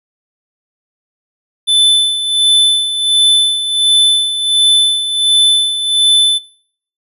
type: tone with tremolo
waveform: square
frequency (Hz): 3515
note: A7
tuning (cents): -2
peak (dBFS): -7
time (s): 1.67-6.39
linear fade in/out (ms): 20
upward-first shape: sine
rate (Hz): 1.4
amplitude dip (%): 65
effects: noise-tail reverb RT60 0.6 s tail -21 dB re dry + resampled to 32000 Hz